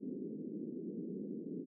pink band-pass noise, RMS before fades -43 dBFS, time 0-1.66 s, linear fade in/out 50 ms, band 180 to 410 Hz, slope 48 dB/octave, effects none

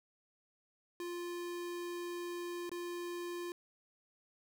square tone with dropouts, 349.2 Hz, F4, in tune, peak -40 dBFS, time 1-3.52 s, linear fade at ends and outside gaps 1 ms, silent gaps 2.694-2.716 s, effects none

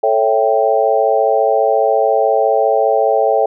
sine chord, A dominant seventh, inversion none, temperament equal, 440 / 554.4 / 659.3 / 784 Hz, A4 / C#5 / E5 / G5, 0 / 0 / 0 / 0 cents, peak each -16 dBFS, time 0.03-3.46 s, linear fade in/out 5 ms, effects none

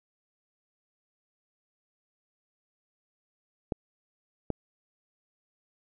clicks, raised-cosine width 2 ms, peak -15 dBFS, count 2, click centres 3.722 / 4.503 s, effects none

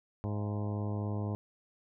harmonic tone with a mistuned harmonic, 103.83 Hz, G#2, in tune, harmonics 1 / 2 / 3 / 4 / 5 / 6 / 7 / 8 / 9 / 10, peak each -33 / -39 / -43 / -45 / -47 / -49 / -50 / -51 / -52 / -53 dBFS, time 0.24-1.35 s, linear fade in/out 0 ms, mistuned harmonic 7, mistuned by -67 cents, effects none

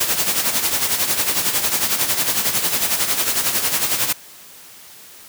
white noise with tremolo, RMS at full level -17 dBFS, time 0-4.13 s, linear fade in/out 10 ms, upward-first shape sine, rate 11 Hz, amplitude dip 60%, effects white hiss -42 dBFS RMS until 5.28 s + high-pass 80 Hz 12 dB/octave

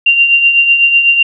sine tone with tremolo, 2773 Hz, F7, 13 cents flat, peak -3 dBFS, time 0.06-1.23 s, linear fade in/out 5 ms, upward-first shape triangle, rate 8 Hz, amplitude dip 60%, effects none

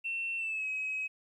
sine tone with pitch glide, 2700 to 2548 Hz, E7 to D#7, +41 to +41 cents, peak -31 dBFS, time 0.04-1.08 s, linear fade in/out 20 ms, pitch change -100 cents, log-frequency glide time 0.38-0.66 s, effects tanh soft clip ceiling -28 dBFS + 12-bit

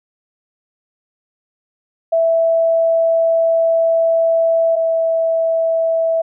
sine tone pair in turn, 659.3 / 655.8 Hz, E5 / E5, 0 / -9 cents, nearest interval unison, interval 9 cents, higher first, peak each -11 / -13 dBFS, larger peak first, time 2.12-4.76 / 4.76-6.22 s, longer first, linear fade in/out 10 ms, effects none

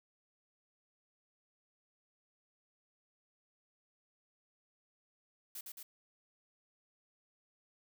blue noise with echo, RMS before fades -45 dBFS, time 5.55-5.61 s, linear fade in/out 5 ms, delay 110 ms, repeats 2, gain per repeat -2 dB, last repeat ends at 5.83 s, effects none

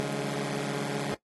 15% pulse tone cluster, 141.7 / 157.3 / 181.8 / 202.6 / 209.9 Hz, C#3 / D#3 / F#3 / G#3 / G#3, +38 / +19 / -30 / -43 / +19 cents, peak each -26 / -34 / -32 / -33 / -30 dBFS, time 0-1.14 s, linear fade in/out 0 ms, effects noise-tail reverb RT60 0.1 s tail -17 dB re dry + AAC 32 kbps

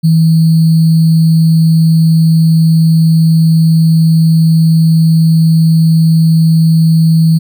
sine tone with sample-and-hold, 162.1 Hz, E3, 29 cents flat, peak -4 dBFS, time 0.03-7.39 s, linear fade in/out 20 ms, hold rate 4410 Hz, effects none

